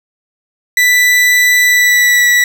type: tone with pitch glide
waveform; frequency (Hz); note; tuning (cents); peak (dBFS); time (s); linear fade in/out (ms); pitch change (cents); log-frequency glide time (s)
40% pulse; 1979 to 1950.6; B6 to B6; +3 to -22; -6; 0.77-2.44; 2; -25; 1.64-2.27
effects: 7-bit